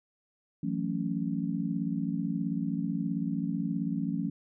sine chord, F# minor seventh, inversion third, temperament just, 166.5 / 185 / 222 / 277.5 Hz, E3 / F#3 / A3 / C#4, +18 / 0 / +16 / +2 cents, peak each -34 dBFS, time 0.63-4.3 s, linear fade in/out 5 ms, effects none

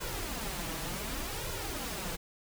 pink noise with flanger, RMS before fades -37 dBFS, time 0-2.17 s, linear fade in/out 20 ms, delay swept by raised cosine 2 to 6.2 ms, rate 0.67 Hz, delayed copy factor +0.65, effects none

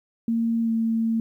sine tone with pitch glide, 229.4 to 226.1 Hz, A#3 to A3, -28 to +47 cents, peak -20 dBFS, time 0.28-1.2 s, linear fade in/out 2 ms, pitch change -25 cents, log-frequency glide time 0.63-0.7 s, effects 10-bit

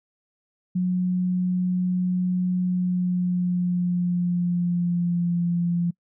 sine tone with pitch glide, 181.5 to 172.8 Hz, F#3 to F3, -33 to -18 cents, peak -20 dBFS, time 0.75-5.91 s, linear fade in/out 10 ms, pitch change -85 cents, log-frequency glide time 2.6-5.41 s, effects noise-tail reverb RT60 0.1 s tail -26 dB re dry

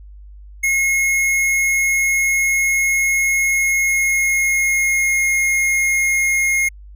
square tone with pitch glide, 2164 to 2145 Hz, C#7 to C7, -42 to +42 cents, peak -15 dBFS, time 0.63-6.69 s, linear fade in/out 10 ms, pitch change -16 cents, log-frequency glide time 3.41-5.27 s, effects added 50 Hz sine -36 dBFS peak until 6.95 s

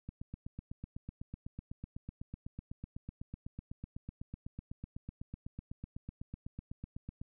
click train, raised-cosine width 5 ms, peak -30 dBFS, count 58, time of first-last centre 0.09-7.215 s, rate 8 Hz, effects none

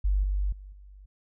sine tone with level steps, 48.73 Hz, G1, 10 cents flat, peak -21 / -24 / -41 / -46 dBFS, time 0.04-1.06 s, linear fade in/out 10 ms, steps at 0.23 / 0.52 / 0.72 s, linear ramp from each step 5 ms, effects none

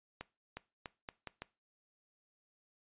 accelerating click train, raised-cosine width 0.3 ms, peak -26 dBFS, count 6, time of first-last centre 0.21-1.42 s, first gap 360 ms, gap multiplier 0.8, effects noise-tail reverb RT60 0.3 s tail -20 dB re dry + resampled to 8000 Hz

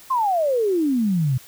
sine exponential sweep, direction down, 1083 to 121.8 Hz, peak -17 dBFS, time 0.1-1.38 s, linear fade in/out 10 ms, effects white hiss -46 dBFS RMS until 1.47 s

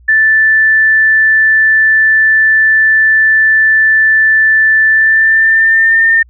sine tone with pitch glide, 1760 to 1811.6 Hz, A6 to A#6, 0 to -50 cents, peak -5 dBFS, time 0.08-6.23 s, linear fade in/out 10 ms, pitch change +50 cents, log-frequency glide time 4.89-6.06 s, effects added 60 Hz sine -39 dBFS peak until 6.29 s

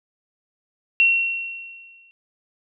sine tone with exponential decay, 2728 Hz, F7, 41 cents flat, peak -11 dBFS, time 1-2.11 s, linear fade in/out 0 ms, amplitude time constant 240 ms, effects none

